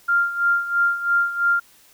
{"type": "tone with tremolo", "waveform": "sine", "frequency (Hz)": 1395, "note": "F6", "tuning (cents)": -2, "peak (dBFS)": -14, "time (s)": [0.08, 1.6], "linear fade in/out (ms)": 10, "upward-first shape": "sine", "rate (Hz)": 3, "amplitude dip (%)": 75, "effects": ["white hiss -53 dBFS RMS until 1.93 s"]}